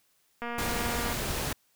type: click train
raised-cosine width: 0.5 ms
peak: -21 dBFS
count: 169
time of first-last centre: 0.42-1.129 s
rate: 237 Hz
type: noise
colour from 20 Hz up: pink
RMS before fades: -32 dBFS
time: 0.58-1.53 s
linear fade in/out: 5 ms
effects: white hiss -69 dBFS RMS until 1.75 s